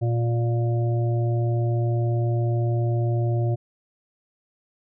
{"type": "harmonic tone", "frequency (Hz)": 117.7, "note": "A#2", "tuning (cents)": 17, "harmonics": [1, 3, 5, 6], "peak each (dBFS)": [-20, -30, -34, -36], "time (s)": [0.01, 3.56], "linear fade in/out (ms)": 20, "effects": []}